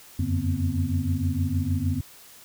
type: tone cluster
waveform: sine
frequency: 87.1 / 93.6 / 144.4 / 239.5 / 259.1 Hz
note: F2 / F#2 / D3 / A#3 / C4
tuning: -4 / +20 / -29 / +47 / -17 cents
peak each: -28 / -26 / -32 / -32 / -30 dBFS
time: 0.19-2.01 s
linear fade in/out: 5 ms
effects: white hiss -49 dBFS RMS until 2.44 s